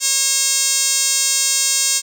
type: tone with band-pass filter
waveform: 5% pulse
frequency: 540 Hz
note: C#5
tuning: 45 cents flat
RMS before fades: -17 dBFS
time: 0-2.02 s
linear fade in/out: 50 ms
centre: 7900 Hz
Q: 2.1
effects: none